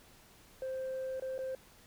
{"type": "tone with dropouts", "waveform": "sine", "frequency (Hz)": 523.3, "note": "C5", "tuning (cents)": 0, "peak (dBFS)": -33, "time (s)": [0.62, 1.55], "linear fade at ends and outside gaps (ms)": 2, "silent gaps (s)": [[1.198, 1.222], [1.38, 1.389]], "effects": ["tanh soft clip ceiling -34 dBFS", "pink hiss -60 dBFS RMS until 1.86 s"]}